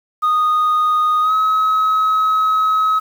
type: tone with pitch glide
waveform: sine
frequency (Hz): 1238 to 1279.4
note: D#6 to D#6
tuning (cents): -9 to +48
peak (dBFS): -10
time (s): 0.22-3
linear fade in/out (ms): 20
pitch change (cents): +57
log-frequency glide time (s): 1.21-1.33
effects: tanh soft clip ceiling -11 dBFS + 7-bit